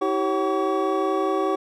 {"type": "tone cluster", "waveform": "triangle", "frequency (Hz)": [322.3, 387.4, 549, 757, 1131], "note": ["E4", "G4", "C#5", "F#5", "C#6"], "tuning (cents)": [-39, -20, -17, 39, 34], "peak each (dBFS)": [-25, -22, -27, -27, -26], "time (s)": [0.01, 1.56], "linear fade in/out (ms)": 10, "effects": []}